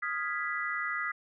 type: chord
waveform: sine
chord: F half-diminished seventh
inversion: third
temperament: equal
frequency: 1244.5 / 1396.9 / 1661.2 / 1975.5 Hz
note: Eb6 / F6 / Ab6 / Cb7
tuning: 0 / 0 / 0 / 0 cents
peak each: -36 / -38 / -38 / -34 dBFS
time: 0.02-1.12 s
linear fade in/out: 10 ms
effects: none